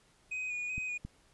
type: tone with vibrato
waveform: triangle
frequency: 2482 Hz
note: D#7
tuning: 5 cents flat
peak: -33 dBFS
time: 0.31-0.98 s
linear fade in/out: 10 ms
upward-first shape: square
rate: 2.6 Hz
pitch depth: 21 cents each way
type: clicks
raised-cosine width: 5 ms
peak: -28 dBFS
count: 2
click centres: 0.78 / 1.05 s
effects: pink hiss -66 dBFS RMS until 1.33 s + resampled to 24000 Hz